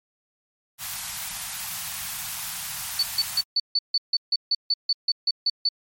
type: band-stop noise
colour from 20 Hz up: white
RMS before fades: -32 dBFS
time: 0.78-3.44 s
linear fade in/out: 50 ms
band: 200 to 700 Hz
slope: 48 dB/octave
type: tone bursts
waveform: sine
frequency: 4485 Hz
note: C#8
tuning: 19 cents sharp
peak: -18 dBFS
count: 15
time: 2.99-5.69 s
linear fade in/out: 5 ms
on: 40 ms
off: 150 ms
effects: MP3 64 kbps